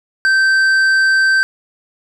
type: tone with tanh clipping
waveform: sine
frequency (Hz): 1555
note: G6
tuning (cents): -14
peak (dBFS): -11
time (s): 0.25-1.43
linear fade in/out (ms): 0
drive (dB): 8
effects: none